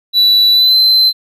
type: tone with pitch glide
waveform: triangle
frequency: 3951 to 4076 Hz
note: B7 to C8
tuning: 0 to -46 cents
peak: -5 dBFS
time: 0.13-1.13 s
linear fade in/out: 50 ms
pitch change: +54 cents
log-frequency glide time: 0.52-0.77 s
effects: none